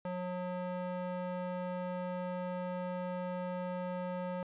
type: tone with band-pass filter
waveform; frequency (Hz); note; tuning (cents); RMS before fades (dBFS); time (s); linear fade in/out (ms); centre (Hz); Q
square; 180.7; F#3; -41; -38; 0.05-4.43; 2; 630; 0.96
effects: resampled to 8000 Hz